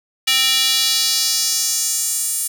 square tone with high-pass filter sweep, 261.6 Hz, C4, in tune, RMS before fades -18 dBFS, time 0.27-2.48 s, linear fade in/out 10 ms, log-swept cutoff 2900 to 9200 Hz, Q 2.1, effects none

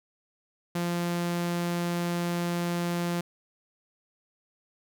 sawtooth tone, 173.2 Hz, F3, 14 cents flat, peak -23 dBFS, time 0.75-3.21 s, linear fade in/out 5 ms, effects none

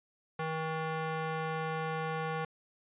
square tone with band-pass filter, 159.4 Hz, D#3, 42 cents sharp, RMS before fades -35 dBFS, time 0.39-2.45 s, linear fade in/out 5 ms, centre 1100 Hz, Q 0.71, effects resampled to 8000 Hz

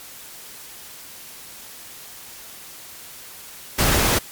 pink noise, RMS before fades -18 dBFS, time 3.78-4.19 s, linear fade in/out 10 ms, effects white hiss -40 dBFS RMS until 4.31 s + MP3 96 kbps

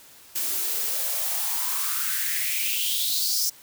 blue noise with high-pass filter sweep, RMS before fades -26 dBFS, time 0.35-3.5 s, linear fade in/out 10 ms, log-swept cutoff 280 to 5600 Hz, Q 5.2, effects white hiss -50 dBFS RMS until 3.62 s

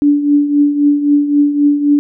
sine tone with tremolo, 290 Hz, D4, 22 cents flat, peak -5 dBFS, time 0.02-1.99 s, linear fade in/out 0 ms, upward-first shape triangle, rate 3.8 Hz, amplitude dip 70%, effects none

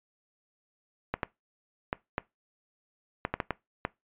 clicks, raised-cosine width 0.5 ms, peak -13 dBFS, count 9, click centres 1.14 / 1.232 / 1.929 / 2.181 / 3.251 / 3.34 / 3.402 / 3.507 / 3.851 s, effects noise-tail reverb RT60 0.2 s tail -21 dB re dry + resampled to 8000 Hz

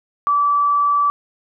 sine tone, 1156 Hz, D6, 28 cents flat, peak -13 dBFS, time 0.27-1.1 s, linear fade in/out 0 ms, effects none

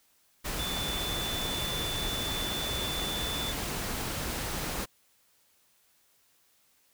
sine tone in noise, 3500 Hz, A7, 10 cents flat, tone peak -34 dBFS, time 0.58-3.53 s, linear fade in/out 20 ms, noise pink, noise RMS -34 dBFS, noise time 0.44-4.86 s, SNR -3 dB, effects white hiss -67 dBFS RMS until 6.93 s

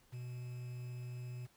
triangle tone with quantisation, 123.47 Hz, B2, in tune, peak -40 dBFS, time 0.12-1.47 s, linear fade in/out 20 ms, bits 10, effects pink hiss -69 dBFS RMS until 1.56 s

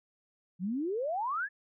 sine exponential sweep, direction up, 168.5 to 1775 Hz, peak -30 dBFS, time 0.59-1.49 s, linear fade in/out 50 ms, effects none

